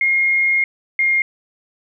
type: tone pair in turn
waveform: sine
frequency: 2140 / 2128 Hz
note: C7 / C7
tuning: +38 / +29 cents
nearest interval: unison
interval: 9 cents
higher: first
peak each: -13 dBFS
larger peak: neither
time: 0.01-0.64 / 0.99-1.22 s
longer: first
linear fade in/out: 2 ms
effects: none